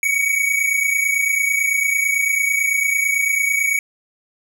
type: tone pair together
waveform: square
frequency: 2242 / 2271 Hz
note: C#7 / C#7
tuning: +19 / +41 cents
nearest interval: unison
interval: 22 cents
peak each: -18 / -22 dBFS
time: 0.03-3.79 s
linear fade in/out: 2 ms
effects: none